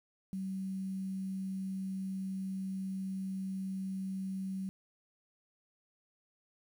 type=tone with quantisation; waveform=sine; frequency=190.7 Hz; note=G3; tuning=47 cents flat; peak=-35 dBFS; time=0.33-4.69 s; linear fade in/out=0 ms; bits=10; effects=none